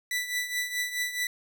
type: tone with tremolo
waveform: sawtooth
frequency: 1975.5 Hz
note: B6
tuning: in tune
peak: -22 dBFS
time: 0.11-1.27 s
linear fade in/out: 2 ms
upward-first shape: triangle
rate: 4.7 Hz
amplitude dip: 75%
effects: none